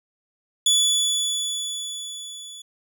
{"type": "tone with level ramp", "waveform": "25% pulse", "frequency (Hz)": 3436, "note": "A7", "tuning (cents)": -42, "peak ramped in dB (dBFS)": [-11, -34], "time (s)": [0.66, 2.62], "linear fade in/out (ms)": 5, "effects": []}